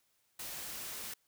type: noise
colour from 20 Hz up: white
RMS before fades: -43 dBFS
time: 0.39-1.14 s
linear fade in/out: 5 ms
effects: white hiss -75 dBFS RMS until 1.27 s